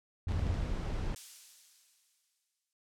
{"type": "tone bursts", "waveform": "sine", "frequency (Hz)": 87.31, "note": "F2", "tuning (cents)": 0, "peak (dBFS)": -29, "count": 4, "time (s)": [0.27, 0.542], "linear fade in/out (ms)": 0, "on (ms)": 50, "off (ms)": 24}
{"type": "noise", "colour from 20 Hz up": "brown", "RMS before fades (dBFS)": -35, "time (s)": [0.28, 1.15], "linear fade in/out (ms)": 5}
{"type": "noise with exponential decay", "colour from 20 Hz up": "violet", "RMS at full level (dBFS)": -37, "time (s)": [1.16, 2.73], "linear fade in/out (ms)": 1, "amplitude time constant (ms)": 340}
{"effects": ["low-pass 7000 Hz 12 dB/octave"]}